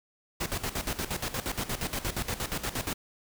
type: noise with tremolo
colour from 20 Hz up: pink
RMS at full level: -31 dBFS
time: 0.4-2.94 s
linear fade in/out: 10 ms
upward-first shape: square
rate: 8.5 Hz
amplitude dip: 75%
effects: none